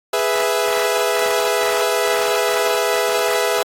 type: chord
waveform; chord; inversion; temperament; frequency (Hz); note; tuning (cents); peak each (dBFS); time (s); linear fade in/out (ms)
sawtooth; E major; first; equal; 415.3 / 493.9 / 659.3; G#4 / B4 / E5; 0 / 0 / 0; -17; 0.13-3.63; 5
effects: AAC 48 kbps